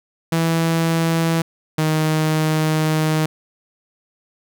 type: tone pair in turn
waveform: sawtooth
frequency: 164.5 / 156.3 Hz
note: E3 / D#3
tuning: -3 / +8 cents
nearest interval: minor second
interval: 89 cents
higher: first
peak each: -12 dBFS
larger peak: neither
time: 0.32-1.42 / 1.78-3.26 s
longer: second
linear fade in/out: 5 ms
effects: none